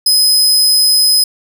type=tone; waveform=sawtooth; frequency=5050 Hz; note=D#8; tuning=25 cents sharp; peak=-5 dBFS; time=0.06-1.24 s; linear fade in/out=5 ms; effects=none